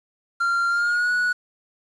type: tone with pitch glide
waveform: triangle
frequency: 1385 to 1467.4 Hz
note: F6 to F#6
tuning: -15 to -15 cents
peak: -17 dBFS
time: 0.4-1.33 s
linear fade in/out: 10 ms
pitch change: +100 cents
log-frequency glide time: 0.69-1.11 s
effects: resampled to 22050 Hz + 8-bit